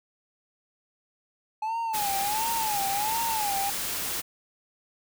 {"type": "tone with vibrato", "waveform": "triangle", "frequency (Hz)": 851, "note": "G#5", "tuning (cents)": 42, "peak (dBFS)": -25, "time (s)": [1.62, 3.7], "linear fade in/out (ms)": 5, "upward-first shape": "sine", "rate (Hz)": 1.4, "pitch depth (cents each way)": 140}
{"type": "noise", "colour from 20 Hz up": "white", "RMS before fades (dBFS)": -31, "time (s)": [1.93, 4.22], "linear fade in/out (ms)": 20}
{"effects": []}